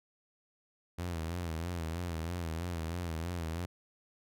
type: tone with vibrato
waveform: sawtooth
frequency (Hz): 84.3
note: E2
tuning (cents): +39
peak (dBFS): -31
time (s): 0.98-3.66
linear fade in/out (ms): 10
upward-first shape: sine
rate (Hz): 3.1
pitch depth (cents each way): 92
effects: none